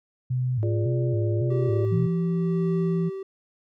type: tone with vibrato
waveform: sine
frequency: 116.7 Hz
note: A#2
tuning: 2 cents sharp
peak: -22 dBFS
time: 0.3-2.07 s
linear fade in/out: 10 ms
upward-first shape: square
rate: 1.8 Hz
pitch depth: 140 cents each way
type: chord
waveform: sine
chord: D diminished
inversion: first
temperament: equal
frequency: 349.2 / 415.3 / 587.3 Hz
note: F4 / Ab4 / D5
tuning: 0 / 0 / 0 cents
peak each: -29 / -34 / -34 dBFS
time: 0.63-1.85 s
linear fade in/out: 0 ms
type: tone with tremolo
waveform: triangle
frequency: 386.3 Hz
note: G4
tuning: 25 cents flat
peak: -24 dBFS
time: 1.5-3.23 s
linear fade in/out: 5 ms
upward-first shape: sine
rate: 1 Hz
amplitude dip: 45%
type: tone with pitch glide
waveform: sine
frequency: 170.3 to 169.32 Hz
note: F3 to E3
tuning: -43 to +47 cents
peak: -22 dBFS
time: 1.91-3.1 s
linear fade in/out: 20 ms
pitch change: -10 cents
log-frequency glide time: 2.41-2.69 s
effects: none